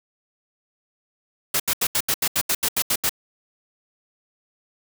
white noise bursts, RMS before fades -21 dBFS, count 12, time 1.54-3.094 s, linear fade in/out 5 ms, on 58 ms, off 78 ms, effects none

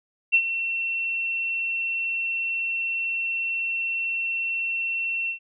sine tone with ADSR envelope, 2709 Hz, E7, 47 cents sharp, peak -13 dBFS, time 0.32-5.39 s, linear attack 25 ms, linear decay 68 ms, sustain -11 dB, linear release 100 ms, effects none

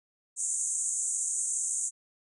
white band-pass noise, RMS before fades -31 dBFS, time 0.36-1.91 s, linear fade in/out 50 ms, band 6500 to 9100 Hz, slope 96 dB/octave, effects none

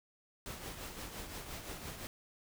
pink noise with tremolo, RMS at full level -43 dBFS, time 0.46-2.07 s, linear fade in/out 0 ms, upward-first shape triangle, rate 5.8 Hz, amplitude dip 55%, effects none

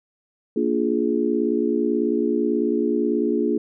sine chord, Bb dominant seventh, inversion none, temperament just, 233.1 / 291.4 / 349.6 / 419.5 Hz, Bb3 / D4 / F4 / Ab4, 0 / -13 / +2 / +17 cents, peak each -24 dBFS, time 0.56-3.58 s, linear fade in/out 5 ms, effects none

